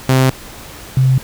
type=tone pair in turn; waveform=sawtooth / sine; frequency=130.81 / 130.81 Hz; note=C3 / C3; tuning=0 / 0 cents; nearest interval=unison; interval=0 cents; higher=neither; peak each=-5 / -8 dBFS; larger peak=first; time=0.09-0.3 / 0.97-1.18 s; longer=neither; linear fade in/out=2 ms; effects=pink hiss -34 dBFS RMS until 1.23 s